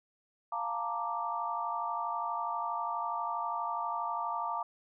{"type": "chord", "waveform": "sine", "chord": "Bb major seventh", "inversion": "second", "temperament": "equal", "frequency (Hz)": [698.5, 880, 932.3, 1174.7], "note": ["F5", "A5", "Bb5", "D6"], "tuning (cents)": [0, 0, 0, 0], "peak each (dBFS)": [-39, -40, -36, -36], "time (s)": [0.52, 4.63], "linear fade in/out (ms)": 5, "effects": []}